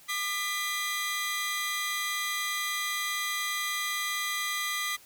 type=tone cluster; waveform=sawtooth; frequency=1203 / 1995 / 3251 Hz; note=D6 / B6 / G#7; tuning=+41 / +17 / -38 cents; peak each=-31 / -28 / -35 dBFS; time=0.08-4.97 s; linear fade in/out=20 ms; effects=white hiss -55 dBFS RMS until 5.05 s